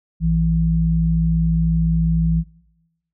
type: tone pair together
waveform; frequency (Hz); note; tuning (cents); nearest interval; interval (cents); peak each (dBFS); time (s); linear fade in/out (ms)
sine; 57.95 / 163.9; A#1 / E3; -10 / -10; octave + tritone; 1800; -20 / -16; 0.2-2.44; 50
effects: noise-tail reverb RT60 0.9 s tail -20 dB re dry